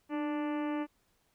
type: harmonic tone with a mistuned harmonic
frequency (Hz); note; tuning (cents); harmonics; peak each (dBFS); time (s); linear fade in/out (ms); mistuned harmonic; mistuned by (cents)
293.7; D4; 0; 1 / 2 / 3 / 4 / 5 / 6 / 7 / 8 / 9 / 10; -32 / -41 / -42 / -46 / -52 / -50 / -53 / -53 / -56 / -58; 0.09-0.87; 50; 1; +41
effects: pink hiss -73 dBFS RMS until 1.34 s